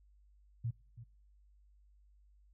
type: tone with echo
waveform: sine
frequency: 116.54 Hz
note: A#2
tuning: in tune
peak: -33 dBFS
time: 0.64-0.71 s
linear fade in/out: 10 ms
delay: 330 ms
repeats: 1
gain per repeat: -14 dB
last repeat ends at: 1.04 s
effects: noise-tail reverb RT60 0.5 s tail -26 dB re dry + added 50 Hz sine -62 dBFS peak until 2.53 s